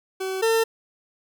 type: tone pair in turn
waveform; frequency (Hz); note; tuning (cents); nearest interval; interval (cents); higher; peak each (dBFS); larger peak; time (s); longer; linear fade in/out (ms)
40% pulse; 379.6 / 451.4; F#4 / A4; +44 / +44; minor third; 300; second; -25 / -17; second; 0.2-0.42 / 0.42-0.64; neither; 10
effects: none